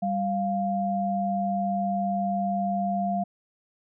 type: tone pair together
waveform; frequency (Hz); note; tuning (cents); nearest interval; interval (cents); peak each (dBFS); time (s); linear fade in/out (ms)
sine; 196.14 / 698.5; G3 / F5; +1 / 0; octave + minor seventh; 2199; -27 / -26; 0.02-3.24; 10
effects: none